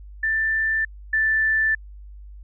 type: tone pair in turn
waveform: sine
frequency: 1773 / 1762.8 Hz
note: A6 / A6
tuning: +13 / +3 cents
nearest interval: unison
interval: 10 cents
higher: first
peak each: -19 / -17 dBFS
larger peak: second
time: 0.23-0.85 / 1.13-1.75 s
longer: neither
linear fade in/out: 5 ms
effects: added 50 Hz sine -38 dBFS peak until 2.43 s